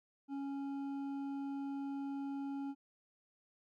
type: tone with hard clipping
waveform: sine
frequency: 277.2 Hz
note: C#4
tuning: in tune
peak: -40 dBFS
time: 0.28-2.75 s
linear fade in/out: 50 ms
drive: 7 dB
effects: none